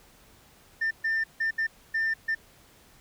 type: tone bursts at uneven times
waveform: sine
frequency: 1795 Hz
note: A6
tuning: 34 cents sharp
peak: -22 dBFS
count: 6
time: 0.81-0.91 / 1.04-1.24 / 1.4-1.51 / 1.58-1.67 / 1.94-2.14 / 2.28-2.35 s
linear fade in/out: 10 ms
effects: tanh soft clip ceiling -22 dBFS + pink hiss -57 dBFS RMS until 3 s